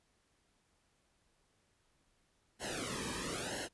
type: noise with flanger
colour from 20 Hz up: pink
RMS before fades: -40 dBFS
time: 2.59-3.69 s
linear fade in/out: 50 ms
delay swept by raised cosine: 0.83 to 1.45 ms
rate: 1 Hz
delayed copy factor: -1
effects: pink hiss -75 dBFS RMS until 3.73 s + resampled to 24000 Hz